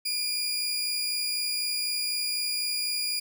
sawtooth tone pair together, 2400 / 4864 Hz, D7 / D#8, +37 / -40 cents, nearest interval octave, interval 1223 cents, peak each -31 / -25 dBFS, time 0.05-3.2 s, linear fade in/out 10 ms, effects none

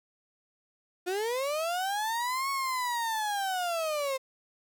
35% pulse linear two-way sweep, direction up then down, 349.2 to 1108.7 to 520 Hz, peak -27 dBFS, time 1.06-4.18 s, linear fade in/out 20 ms, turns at 2.5 s, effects none

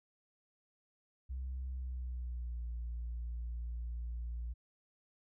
sine tone with pitch glide, 64.6 to 58.56 Hz, C2 to A#1, -21 to +9 cents, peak -36 dBFS, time 1.29-4.54 s, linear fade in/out 20 ms, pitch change -170 cents, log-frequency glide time 1.68-2.64 s, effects tanh soft clip ceiling -35 dBFS

